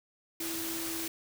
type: tone in noise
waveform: sine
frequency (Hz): 329.6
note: E4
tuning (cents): 0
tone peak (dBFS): -38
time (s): 0.4-1.08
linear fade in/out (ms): 5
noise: white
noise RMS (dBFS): -37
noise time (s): 0.4-1.08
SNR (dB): -4
effects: none